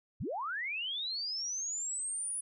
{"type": "linear sweep", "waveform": "sine", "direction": "up", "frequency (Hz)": [58.27, 9956], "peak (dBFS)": -34, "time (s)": [0.2, 2.41], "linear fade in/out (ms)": 10, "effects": []}